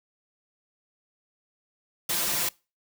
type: noise with comb filter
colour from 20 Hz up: white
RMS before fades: -27 dBFS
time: 2.09-2.49 s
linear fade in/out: 5 ms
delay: 5.8 ms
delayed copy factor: +0.9
effects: noise-tail reverb RT60 0.3 s tail -24 dB re dry